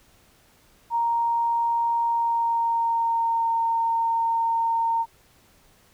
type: tone with pitch glide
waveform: sine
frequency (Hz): 932.3 to 916.8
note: A#5 to A#5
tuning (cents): 0 to -29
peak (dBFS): -20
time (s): 0.9-5.06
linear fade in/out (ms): 50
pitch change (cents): -29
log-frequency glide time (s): 2.03-3.51
effects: pink hiss -58 dBFS RMS until 5.93 s